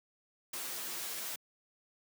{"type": "noise with comb filter", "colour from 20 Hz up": "white", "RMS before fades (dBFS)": -40, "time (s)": [0.53, 1.36], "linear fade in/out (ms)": 5, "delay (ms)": 10, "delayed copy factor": -0.9, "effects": ["high-pass 200 Hz 12 dB/octave"]}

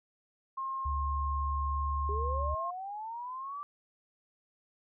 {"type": "tone", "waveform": "sine", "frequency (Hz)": 1068, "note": "C6", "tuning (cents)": 35, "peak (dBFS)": -33, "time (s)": [0.57, 2.71], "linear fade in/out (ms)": 10}
{"type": "tone with pitch glide", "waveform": "sine", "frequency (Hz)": [71, 71.49], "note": ["C#2", "D2"], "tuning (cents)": [42, -46], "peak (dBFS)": -31, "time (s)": [0.85, 2.55], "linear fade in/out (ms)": 10, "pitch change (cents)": 12, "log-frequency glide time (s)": [1.69, 1.88]}
{"type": "linear sweep", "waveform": "sine", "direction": "up", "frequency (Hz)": [399.3, 1174.7], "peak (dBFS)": -37, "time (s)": [2.09, 3.63], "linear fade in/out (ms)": 0}
{"effects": []}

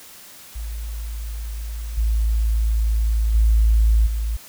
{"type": "tone with level steps", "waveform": "sine", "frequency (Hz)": 55, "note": "A1", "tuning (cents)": 0, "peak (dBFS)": [-26, -16, -12, -20], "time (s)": [0.55, 4.37], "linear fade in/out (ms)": 10, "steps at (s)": [1.97, 3.34, 4.06], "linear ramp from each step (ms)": 10, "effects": ["white hiss -43 dBFS RMS until 4.48 s"]}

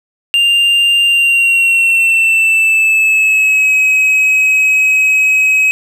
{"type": "tone with pitch glide", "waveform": "triangle", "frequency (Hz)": [2794, 2547], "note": ["F7", "D#7"], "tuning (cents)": [0, 40], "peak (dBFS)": -6, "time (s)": [0.34, 5.71], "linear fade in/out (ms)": 0, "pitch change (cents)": -160, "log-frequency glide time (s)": [1.04, 3.73], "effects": []}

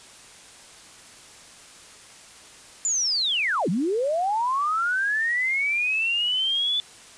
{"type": "linear two-way sweep", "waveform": "sine", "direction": "down then up", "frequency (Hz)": [7190, 155.8, 3499], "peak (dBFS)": -21, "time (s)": [2.85, 6.8], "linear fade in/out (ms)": 0, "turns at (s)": 3.69, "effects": ["white hiss -47 dBFS RMS until 7.17 s", "resampled to 22050 Hz"]}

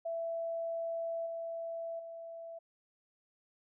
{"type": "tone with level steps", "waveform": "sine", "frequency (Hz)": 665, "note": "E5", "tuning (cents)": 15, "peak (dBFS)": [-34, -37, -43], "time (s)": [0.05, 2.59], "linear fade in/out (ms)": 10, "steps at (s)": [1.26, 1.99], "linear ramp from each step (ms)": 5, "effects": []}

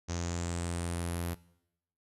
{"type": "tone with low-pass filter sweep", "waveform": "sawtooth", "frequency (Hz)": 85.9, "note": "F2", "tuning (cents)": -28, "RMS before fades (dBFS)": -35, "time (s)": [0.08, 1.35], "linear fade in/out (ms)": 20, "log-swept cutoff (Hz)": [6200, 12000], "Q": 6.2, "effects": ["noise-tail reverb RT60 0.8 s tail -20 dB re dry"]}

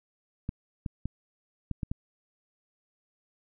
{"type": "clicks", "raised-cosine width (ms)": 5, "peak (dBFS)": -19, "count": 6, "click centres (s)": [0.491, 0.862, 1.056, 1.713, 1.832, 1.915], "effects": []}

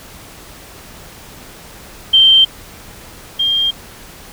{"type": "tone pair in turn", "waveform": "sine", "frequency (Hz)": [3136, 3202], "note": ["G7", "G7"], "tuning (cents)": [0, 36], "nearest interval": "unison", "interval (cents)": 36, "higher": "second", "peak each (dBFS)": [-5, -12], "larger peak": "first", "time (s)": [[2.13, 2.45], [3.39, 3.71]], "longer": "neither", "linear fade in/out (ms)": 10, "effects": ["pink hiss -37 dBFS RMS until 4.32 s"]}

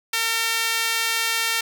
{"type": "tone with high-pass filter", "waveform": "sawtooth", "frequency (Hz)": 454.8, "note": "A#4", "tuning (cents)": -43, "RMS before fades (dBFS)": -23, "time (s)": [0.13, 1.61], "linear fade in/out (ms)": 5, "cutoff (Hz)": 2000, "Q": 1, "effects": []}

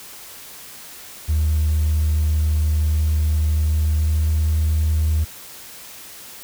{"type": "tone with pitch glide", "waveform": "triangle", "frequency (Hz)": [76.9, 77.88], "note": ["D#2", "D#2"], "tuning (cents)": [-20, 2], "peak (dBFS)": -12, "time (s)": [1.28, 5.25], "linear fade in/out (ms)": 20, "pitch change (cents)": 22, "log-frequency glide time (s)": [3.87, 4.3], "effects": ["tanh soft clip ceiling -12 dBFS", "white hiss -39 dBFS RMS until 6.43 s"]}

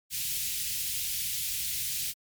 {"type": "band-stop noise", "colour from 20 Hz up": "white", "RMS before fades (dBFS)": -32, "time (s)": [0.1, 2.14], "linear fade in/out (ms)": 50, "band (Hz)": [150, 2400], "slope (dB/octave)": 24, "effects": ["MP3 96 kbps"]}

